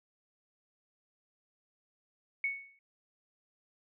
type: tone with exponential decay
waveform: sine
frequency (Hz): 2217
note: C#7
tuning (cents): 0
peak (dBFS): -27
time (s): 2.44-2.79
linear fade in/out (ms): 2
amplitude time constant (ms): 75
effects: none